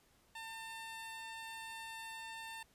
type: tone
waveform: 15% pulse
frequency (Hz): 899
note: A5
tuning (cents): +37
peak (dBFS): -39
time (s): 0.35-2.63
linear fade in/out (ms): 5
effects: pink hiss -70 dBFS RMS until 2.74 s + resampled to 32000 Hz